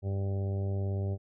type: harmonic tone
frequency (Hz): 98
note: G2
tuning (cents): 0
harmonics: 1 / 2 / 3 / 4 / 5 / 6 / 7 / 8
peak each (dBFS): -29 / -41 / -48 / -41 / -49 / -45 / -54 / -54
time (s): 0.02-1.18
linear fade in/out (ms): 50
effects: none